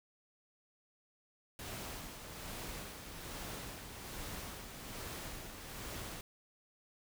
pink noise with tremolo, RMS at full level -44 dBFS, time 1.59-6.21 s, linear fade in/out 2 ms, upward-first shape sine, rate 1.2 Hz, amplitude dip 45%, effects none

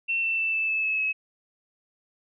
sine tone with pitch steps, 2700 / 2678 / 2657 / 2635 / 2614 / 2593 / 2572 Hz, E7 / E7 / E7 / E7 / E7 / E7 / E7, +41 / +27 / +13 / -1 / -15 / -29 / -43 cents, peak -23 dBFS, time 0.08-1.13 s, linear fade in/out 20 ms, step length 150 ms, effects none

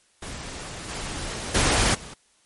pink noise with level steps, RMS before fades -36 / -32 / -20 / -40 dBFS, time 0.22-2.14 s, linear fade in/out 5 ms, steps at 0.88 / 1.54 / 1.94 s, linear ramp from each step 10 ms, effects white hiss -62 dBFS RMS until 2.45 s + MP3 48 kbps

